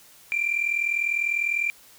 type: tone pair together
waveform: sine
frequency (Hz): 2349 / 2389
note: D7 / D7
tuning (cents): 0 / +29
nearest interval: unison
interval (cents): 29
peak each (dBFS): -24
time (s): 0.32-1.7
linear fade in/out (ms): 0
effects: tanh soft clip ceiling -17 dBFS + white hiss -52 dBFS RMS until 1.98 s